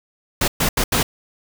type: noise bursts at uneven times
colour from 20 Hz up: pink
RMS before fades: -18 dBFS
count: 4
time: 0.41-0.48 / 0.6-0.69 / 0.77-0.84 / 0.92-1.03 s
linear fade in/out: 5 ms
effects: none